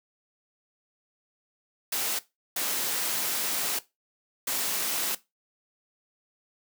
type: noise bursts at uneven times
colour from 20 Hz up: white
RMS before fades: -29 dBFS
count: 3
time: 1.92-2.19 / 2.56-3.79 / 4.47-5.15 s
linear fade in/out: 5 ms
effects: noise-tail reverb RT60 0.2 s tail -17 dB re dry + high-pass 200 Hz 12 dB/octave